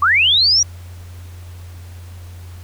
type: linear sweep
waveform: sine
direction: up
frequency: 1084 to 5830 Hz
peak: -10 dBFS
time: 0.02-0.63 s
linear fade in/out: 5 ms
effects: added 88 Hz sine -32 dBFS peak until 2.63 s + pink hiss -46 dBFS RMS until 2.63 s